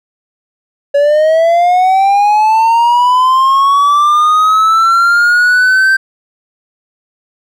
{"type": "linear sweep", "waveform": "triangle", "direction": "up", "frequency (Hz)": [563, 1566], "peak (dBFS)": -4, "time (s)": [0.94, 5.97], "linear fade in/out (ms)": 10, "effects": []}